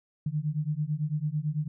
sine beating tone pair, 146.83 / 155.83 Hz, D3 / D#3, 0 / +3 cents, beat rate 9 Hz, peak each -30 dBFS, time 0.26-1.68 s, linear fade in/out 5 ms, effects none

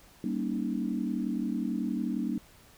sine chord, Eb dominant seventh, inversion first, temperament just, 194.45 / 233.3 / 280 / 311.1 Hz, G3 / Bb3 / Db4 / Eb4, -14 / +2 / +18 / 0 cents, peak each -34 / -32 / -35 / -36 dBFS, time 0.24-2.38 s, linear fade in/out 2 ms, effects pink hiss -57 dBFS RMS until 2.77 s

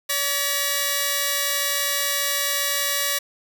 5% pulse tone pair together, 570.5 / 1919 Hz, C#5 / A#6, +50 / +50 cents, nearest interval octave + major sixth, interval 2100 cents, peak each -13 dBFS, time 0.09-3.19 s, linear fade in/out 10 ms, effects none

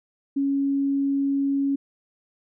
sine tone, 277.2 Hz, C#4, in tune, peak -20 dBFS, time 0.36-1.76 s, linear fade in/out 10 ms, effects none

